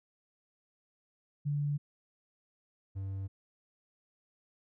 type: tone pair in turn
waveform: sine / triangle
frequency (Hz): 145.2 / 96.91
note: D3 / G2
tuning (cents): -19 / -19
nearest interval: perfect fifth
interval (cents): 700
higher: first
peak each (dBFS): -29 / -33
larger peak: first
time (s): 1.45-1.78 / 2.95-3.28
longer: neither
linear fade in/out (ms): 20
effects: none